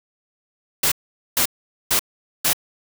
white noise bursts, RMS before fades -18 dBFS, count 4, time 0.83-2.532 s, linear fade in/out 5 ms, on 88 ms, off 450 ms, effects none

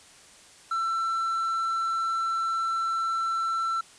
triangle tone, 1341 Hz, E6, 29 cents sharp, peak -23 dBFS, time 0.71-3.81 s, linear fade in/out 5 ms, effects white hiss -52 dBFS RMS until 3.98 s + resampled to 22050 Hz

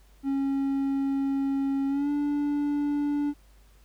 triangle tone with pitch glide, 274 to 290.3 Hz, C#4 to D4, -20 to -20 cents, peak -22 dBFS, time 0.23-3.34 s, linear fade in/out 50 ms, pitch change +100 cents, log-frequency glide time 1.88-2.1 s, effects added 50 Hz sine -54 dBFS peak until 3.84 s + pink hiss -63 dBFS RMS until 3.84 s

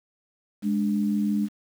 sine tone pair together, 207.7 / 293.7 Hz, G#3 / D4, 0 / 0 cents, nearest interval tritone, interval 600 cents, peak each -22 / -29 dBFS, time 0.62-1.49 s, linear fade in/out 50 ms, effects 8-bit

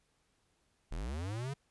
square linear sweep, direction up, 32.7 to 143.8 Hz, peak -37 dBFS, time 0.91-1.54 s, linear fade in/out 10 ms, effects pink hiss -75 dBFS RMS until 1.7 s + resampled to 24000 Hz

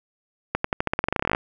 accelerating click train, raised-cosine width 0.5 ms, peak -6 dBFS, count 19, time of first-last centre 0.55-1.349 s, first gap 94 ms, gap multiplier 0.9, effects none

